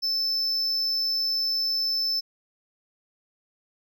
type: tone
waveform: triangle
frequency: 5274 Hz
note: E8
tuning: in tune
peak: -22 dBFS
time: 0.02-2.21 s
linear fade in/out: 20 ms
effects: none